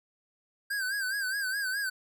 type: tone with vibrato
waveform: square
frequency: 1578 Hz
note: G6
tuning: 11 cents sharp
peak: -30 dBFS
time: 0.7-1.9 s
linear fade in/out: 10 ms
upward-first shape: sine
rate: 4.8 Hz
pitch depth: 94 cents each way
effects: none